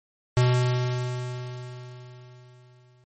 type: tone with exponential decay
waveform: square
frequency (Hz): 124.5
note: B2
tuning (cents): +14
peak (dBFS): -17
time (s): 0.37-3.04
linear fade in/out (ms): 0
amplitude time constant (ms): 580
effects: MP3 32 kbps